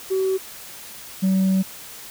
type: tone pair in turn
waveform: sine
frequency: 380 / 190 Hz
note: F#4 / F#3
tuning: +46 / +46 cents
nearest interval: octave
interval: 1200 cents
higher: first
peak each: -17 / -13 dBFS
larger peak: second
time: 0.1-0.38 / 1.22-1.63 s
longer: second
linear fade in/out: 20 ms
effects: tanh soft clip ceiling -15 dBFS + white hiss -39 dBFS RMS until 2.1 s